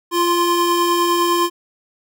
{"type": "tone pair together", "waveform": "square", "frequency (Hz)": [345.7, 1047], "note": ["F4", "C6"], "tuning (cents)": [-18, 1], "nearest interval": "octave + perfect fifth", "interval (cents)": 1919, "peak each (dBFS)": -18, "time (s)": [0.11, 1.5], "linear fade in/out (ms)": 50, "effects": []}